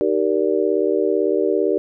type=chord; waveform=sine; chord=Eb major seventh; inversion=none; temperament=just; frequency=311.1 / 388.9 / 466.7 / 583.4 Hz; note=Eb4 / G4 / Bb4 / D5; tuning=0 / -14 / +2 / -12 cents; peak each=-23 / -19 / -21 / -24 dBFS; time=0.01-1.78 s; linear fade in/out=0 ms; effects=none